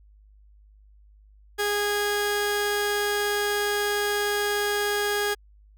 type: tone pair together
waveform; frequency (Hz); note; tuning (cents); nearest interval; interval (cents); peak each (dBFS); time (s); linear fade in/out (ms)
sawtooth; 411.8 / 823.6; G#4 / G#5; -15 / -15; octave; 1200; -21; 1.58-5.35; 20
effects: added 51 Hz sine -51 dBFS peak until 5.77 s